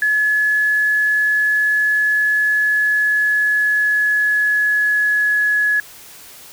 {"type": "tone with pitch glide", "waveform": "sine", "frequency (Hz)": [1705, 1692.2], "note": ["G#6", "G#6"], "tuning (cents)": [45, 32], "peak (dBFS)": -13, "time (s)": [0.02, 5.8], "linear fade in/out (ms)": 2, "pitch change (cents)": -13, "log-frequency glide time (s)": [2.35, 5.42], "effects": ["white hiss -40 dBFS RMS until 6.52 s"]}